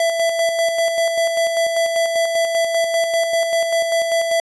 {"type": "tone with tremolo", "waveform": "square", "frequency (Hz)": 666, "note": "E5", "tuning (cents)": 18, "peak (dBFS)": -15, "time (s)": [0, 4.4], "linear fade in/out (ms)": 2, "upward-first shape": "square", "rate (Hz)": 5.1, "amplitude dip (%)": 40, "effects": ["resampled to 24000 Hz"]}